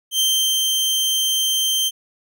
sawtooth tone with ADSR envelope, 3136 Hz, G7, in tune, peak -12 dBFS, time 0.11-1.91 s, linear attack 83 ms, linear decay 420 ms, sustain -2 dB, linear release 38 ms, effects none

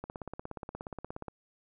click train, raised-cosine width 1 ms, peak -25 dBFS, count 22, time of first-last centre 0.04-1.283 s, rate 16.9 Hz, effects none

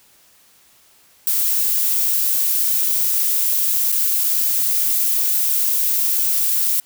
violet noise with dropouts, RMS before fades -18 dBFS, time 1.27-6.8 s, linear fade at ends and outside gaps 0 ms, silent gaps 3.918-3.925 / 4.237-4.241 s, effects white hiss -53 dBFS RMS until 6.85 s

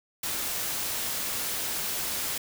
white noise, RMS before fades -31 dBFS, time 0.23-2.38 s, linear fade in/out 5 ms, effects none

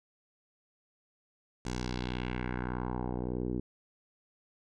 10% pulse tone with low-pass filter sweep, 61.74 Hz, B1, in tune, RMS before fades -35 dBFS, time 1.65-3.6 s, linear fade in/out 5 ms, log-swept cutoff 7300 to 330 Hz, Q 2, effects none

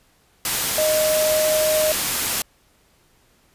sine tone in noise, 620 Hz, D#5, 6 cents flat, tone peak -17 dBFS, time 0.78-1.92 s, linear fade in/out 2 ms, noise white, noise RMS -22 dBFS, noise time 0.45-2.42 s, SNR +2 dB, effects pink hiss -59 dBFS RMS until 3.54 s + resampled to 32000 Hz

